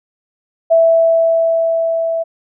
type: tone with level ramp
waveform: sine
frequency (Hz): 659.3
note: E5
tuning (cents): 0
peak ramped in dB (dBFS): -6 to -15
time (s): 0.7-2.24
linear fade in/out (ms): 20
effects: none